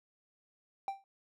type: tone with exponential decay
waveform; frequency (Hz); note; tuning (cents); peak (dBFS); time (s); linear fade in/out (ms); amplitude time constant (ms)
triangle; 784; G5; 0; -28; 0.88-1.04; 1; 34
effects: none